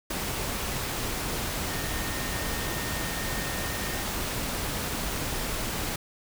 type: tone in noise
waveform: sine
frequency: 1837 Hz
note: A#6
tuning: 26 cents flat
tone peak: -39 dBFS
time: 1.7-4.03 s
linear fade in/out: 5 ms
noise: pink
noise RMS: -31 dBFS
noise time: 0.1-5.96 s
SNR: -11 dB
effects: none